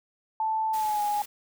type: tone with pitch glide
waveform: sine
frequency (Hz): 879 to 829.7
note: A5 to G#5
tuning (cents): -2 to -2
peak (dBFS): -24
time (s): 0.4-1.22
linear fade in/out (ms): 2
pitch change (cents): -100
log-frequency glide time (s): 0.74-1.02
type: noise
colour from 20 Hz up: white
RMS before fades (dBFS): -41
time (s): 0.73-1.26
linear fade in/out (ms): 10
effects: none